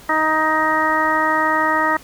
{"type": "harmonic tone", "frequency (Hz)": 313.1, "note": "D#4", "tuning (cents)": 11, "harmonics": [1, 2, 3, 4, 5, 6], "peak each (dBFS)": [-25, -24, -20, -20, -28, -20], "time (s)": [0.09, 1.97], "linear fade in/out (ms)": 5, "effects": ["pink hiss -43 dBFS RMS until 2.03 s"]}